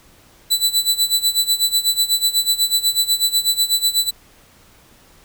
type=tone with tremolo; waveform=sawtooth; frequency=3980 Hz; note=B7; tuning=13 cents sharp; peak=-9 dBFS; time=0.5-4.11 s; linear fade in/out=20 ms; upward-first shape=sine; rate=8.1 Hz; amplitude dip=85%; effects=pink hiss -50 dBFS RMS until 5.24 s